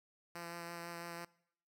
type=tone with vibrato; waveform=5% pulse; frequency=170.7 Hz; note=F3; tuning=39 cents flat; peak=-33 dBFS; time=0.35-1.25 s; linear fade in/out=5 ms; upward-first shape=sine; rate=6 Hz; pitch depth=12 cents each way; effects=noise-tail reverb RT60 0.7 s tail -22 dB re dry